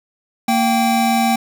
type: tone pair together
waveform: square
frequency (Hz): 230.6 / 778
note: A#3 / G5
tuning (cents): -19 / -13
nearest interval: octave + major sixth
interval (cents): 2106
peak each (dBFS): -17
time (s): 0.48-1.36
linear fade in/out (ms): 5
effects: none